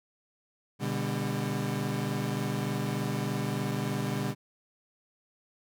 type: chord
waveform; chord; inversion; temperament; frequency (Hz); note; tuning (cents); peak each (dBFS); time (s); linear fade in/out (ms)
30% pulse; G major; first; equal with one note detuned; 123.47 / 146.83 / 200.6; B2 / D3 / G3; 0 / 0 / +40; -31; 0.79-4.35; 50
effects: none